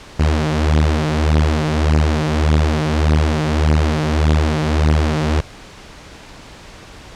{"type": "beating tone pair", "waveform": "sawtooth", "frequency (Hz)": [75.9, 77.6], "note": ["D#2", "D#2"], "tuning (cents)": [-42, -4], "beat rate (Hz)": 1.7, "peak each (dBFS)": -12, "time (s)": [0.19, 5.41], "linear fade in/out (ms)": 10, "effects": ["pink hiss -38 dBFS RMS until 7.15 s", "low-pass 6000 Hz 12 dB/octave"]}